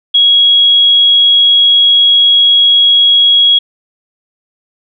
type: tone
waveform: sine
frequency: 3316 Hz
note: G#7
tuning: 3 cents flat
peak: -4 dBFS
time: 0.14-3.59 s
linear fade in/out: 10 ms
effects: none